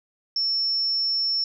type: tone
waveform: sine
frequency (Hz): 5400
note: E8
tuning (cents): +41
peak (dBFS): -21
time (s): 0.36-1.44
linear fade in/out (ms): 2
effects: none